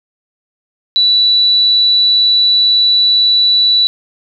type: tone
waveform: sine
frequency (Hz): 3951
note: B7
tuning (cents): 0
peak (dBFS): -7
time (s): 0.96-3.87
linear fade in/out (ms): 0
effects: none